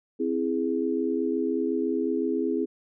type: chord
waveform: sine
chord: C augmented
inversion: none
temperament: equal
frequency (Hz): 261.6 / 329.6 / 415.3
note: C4 / E4 / G#4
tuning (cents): 0 / 0 / 0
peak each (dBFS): -28 / -28 / -28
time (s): 0.19-2.66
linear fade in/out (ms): 20
effects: none